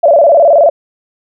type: tone with vibrato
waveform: sine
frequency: 622.3 Hz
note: D#5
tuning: in tune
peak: -3 dBFS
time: 0.03-0.7 s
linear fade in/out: 10 ms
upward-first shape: square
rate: 19 Hz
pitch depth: 140 cents each way
effects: none